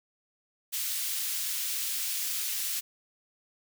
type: high-pass noise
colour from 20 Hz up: white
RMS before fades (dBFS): -32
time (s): 0.72-2.81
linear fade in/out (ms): 20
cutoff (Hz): 2500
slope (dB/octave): 12
effects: none

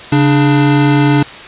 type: tone pair together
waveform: square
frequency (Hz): 139.17 / 294.9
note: C#3 / D4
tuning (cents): +7 / +7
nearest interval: octave + minor second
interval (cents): 1300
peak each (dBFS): -11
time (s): 0.12-1.23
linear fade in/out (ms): 5
effects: white hiss -30 dBFS RMS until 1.47 s + resampled to 8000 Hz

